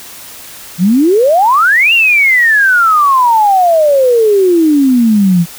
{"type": "exponential two-way sweep", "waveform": "sine", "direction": "up then down", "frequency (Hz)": [164.81, 2828, 164.81], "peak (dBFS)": -5, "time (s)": [0.78, 5.46], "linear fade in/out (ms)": 50, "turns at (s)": 1.93, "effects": ["white hiss -31 dBFS RMS until 5.58 s"]}